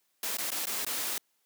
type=noise with dropouts; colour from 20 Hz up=white; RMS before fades=-33 dBFS; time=0.23-1.18 s; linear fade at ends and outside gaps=2 ms; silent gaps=0.371-0.384 / 0.505-0.517 / 0.656-0.669 / 0.849-0.865 s; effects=white hiss -74 dBFS RMS until 1.45 s + high-pass 200 Hz 12 dB/octave